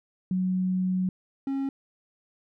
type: tone pair in turn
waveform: sine / triangle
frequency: 185 / 272.4 Hz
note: F#3 / C#4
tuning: 0 / -30 cents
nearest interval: perfect fifth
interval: 670 cents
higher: second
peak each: -23 / -24 dBFS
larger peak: first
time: 0.31-1.09 / 1.47-1.69 s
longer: first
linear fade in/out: 2 ms
effects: none